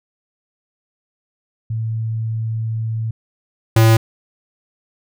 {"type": "tone pair in turn", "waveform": ["sine", "square"], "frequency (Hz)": [111.9, 112.53], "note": ["A2", "A2"], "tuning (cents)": [30, 39], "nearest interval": "unison", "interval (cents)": 9, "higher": "second", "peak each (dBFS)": [-19, -9], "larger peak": "second", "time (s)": [[1.7, 3.11], [3.76, 3.97]], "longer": "first", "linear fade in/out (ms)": 5, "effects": []}